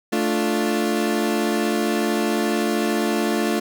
30% pulse chord, D minor, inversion second, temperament equal, 220 / 293.7 / 349.2 Hz, A3 / D4 / F4, 0 / 0 / 0 cents, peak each -20 / -23 / -21 dBFS, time 0.12-3.6 s, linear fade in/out 10 ms, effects none

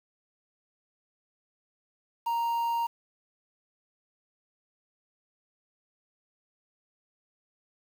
triangle tone with quantisation, 932.3 Hz, A#5, in tune, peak -24 dBFS, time 2.26-2.87 s, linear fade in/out 10 ms, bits 8, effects none

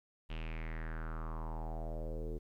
square tone with low-pass filter sweep, 40 Hz, D#1, 49 cents sharp, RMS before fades -40 dBFS, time 0.29-2.39 s, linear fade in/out 20 ms, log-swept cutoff 3000 to 400 Hz, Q 4.8, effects 12-bit

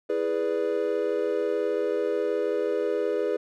triangle chord, E dominant seventh, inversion none, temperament equal, 329.6 / 415.3 / 493.9 / 587.3 Hz, E4 / G#4 / B4 / D5, 0 / 0 / 0 / 0 cents, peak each -31 / -25 / -26 / -31 dBFS, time 0.09-3.37 s, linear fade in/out 10 ms, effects none

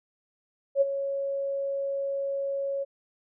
sine tone with ADSR envelope, 553 Hz, C#5, 4 cents flat, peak -16 dBFS, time 0.75-2.85 s, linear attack 62 ms, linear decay 25 ms, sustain -11 dB, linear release 26 ms, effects none

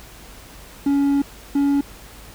triangle tone pair in turn, 280.9 / 281.9 Hz, C#4 / C#4, +23 / +29 cents, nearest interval unison, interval 6 cents, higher second, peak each -13 dBFS, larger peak neither, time 0.86-1.22 / 1.55-1.81 s, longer first, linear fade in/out 5 ms, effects added 50 Hz sine -45 dBFS peak until 2.34 s + pink hiss -43 dBFS RMS until 2.34 s

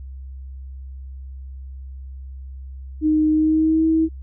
sine tone with pitch glide, 308.6 to 321.1 Hz, D#4 to E4, -14 to -45 cents, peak -14 dBFS, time 3.01-4.09 s, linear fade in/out 50 ms, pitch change +69 cents, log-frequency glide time 3.3-3.86 s, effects added 66 Hz sine -32 dBFS peak until 4.22 s

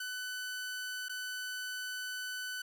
sawtooth tone with dropouts, 1500 Hz, F#6, 23 cents sharp, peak -34 dBFS, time 0-2.62 s, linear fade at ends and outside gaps 5 ms, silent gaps 1.085-1.094 s, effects none

